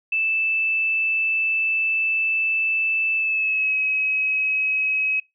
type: tone with pitch glide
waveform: sine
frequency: 2637 to 2553 Hz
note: E7 to D#7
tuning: 0 to +44 cents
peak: -19 dBFS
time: 0.12-5.2 s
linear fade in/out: 5 ms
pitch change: -56 cents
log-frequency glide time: 3.15-3.76 s
effects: noise-tail reverb RT60 0.2 s tail -23 dB re dry